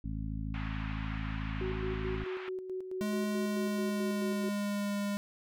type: harmonic tone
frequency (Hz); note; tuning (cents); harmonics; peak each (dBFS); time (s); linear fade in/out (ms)
53.7; A1; -41; 1 / 2 / 3 / 4 / 5; -37 / -40 / -42 / -43 / -44; 0.04-2.24; 5
type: band-pass noise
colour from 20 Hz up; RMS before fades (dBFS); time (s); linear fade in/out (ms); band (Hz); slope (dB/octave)
pink; -46; 0.54-2.49; 2; 930 to 2800; 24
type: tone with tremolo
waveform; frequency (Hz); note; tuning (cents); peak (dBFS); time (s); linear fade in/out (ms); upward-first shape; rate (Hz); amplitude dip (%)
sine; 372.7; F#4; +13; -34; 1.61-4.49; 2; square; 4.6; 50
type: tone with pitch glide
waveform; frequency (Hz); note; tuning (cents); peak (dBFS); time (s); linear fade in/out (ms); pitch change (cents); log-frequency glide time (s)
square; 209.8 to 203; G#3 to G#3; +18 to -39; -32; 3.01-5.17; 0; -57; 3.28-4.98
effects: none